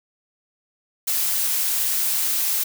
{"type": "noise", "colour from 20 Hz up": "blue", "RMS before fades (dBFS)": -22, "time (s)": [1.07, 2.64], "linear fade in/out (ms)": 10, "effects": []}